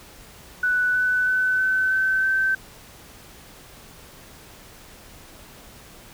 sine tone with pitch steps, 1486 / 1498.1 / 1510.2 / 1522.5 / 1534.9 / 1547.3 Hz, F#6 / F#6 / F#6 / F#6 / G6 / G6, +7 / +21 / +35 / +49 / -37 / -23 cents, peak -18 dBFS, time 0.63-2.55 s, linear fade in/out 5 ms, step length 320 ms, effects pink hiss -46 dBFS RMS until 6.13 s

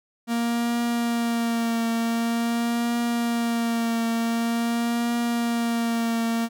45% pulse tone with vibrato, 233.1 Hz, A#3, in tune, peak -22 dBFS, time 0.27-6.49 s, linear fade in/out 50 ms, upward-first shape triangle, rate 0.46 Hz, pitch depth 29 cents each way, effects none

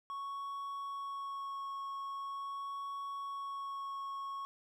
triangle tone with vibrato, 1107 Hz, C#6, 3 cents flat, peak -37 dBFS, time 0.1-4.45 s, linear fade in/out 0 ms, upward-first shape sine, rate 0.43 Hz, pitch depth 10 cents each way, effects none

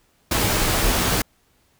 pink noise with comb filter, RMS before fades -20 dBFS, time 0.31-1.22 s, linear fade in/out 5 ms, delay 14 ms, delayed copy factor -0.5, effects pink hiss -62 dBFS RMS until 1.79 s

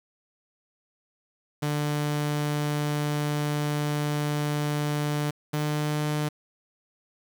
sawtooth tone pair in turn, 148 / 150.07 Hz, D3 / D3, +14 / +38 cents, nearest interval unison, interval 24 cents, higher second, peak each -21 dBFS, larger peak neither, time 1.62-5.31 / 5.53-6.29 s, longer first, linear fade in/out 10 ms, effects 8-bit

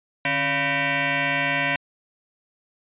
sine tone with frequency modulation, 149.1 Hz, D3, 27 cents sharp, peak -19 dBFS, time 0.25-1.76 s, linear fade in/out 2 ms, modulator 423 Hz, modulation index 6.2, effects tanh soft clip ceiling -16 dBFS + resampled to 8000 Hz

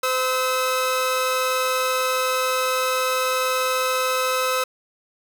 sawtooth tone pair together, 513.1 / 1293 Hz, C5 / E6, -34 / -34 cents, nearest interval octave + major third, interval 1600 cents, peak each -19 dBFS, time 0.03-4.64 s, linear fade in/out 5 ms, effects none

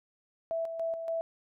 sine tone with tremolo, 659.3 Hz, E5, in tune, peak -29 dBFS, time 0.51-1.21 s, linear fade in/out 0 ms, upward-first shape square, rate 3.5 Hz, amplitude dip 50%, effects none

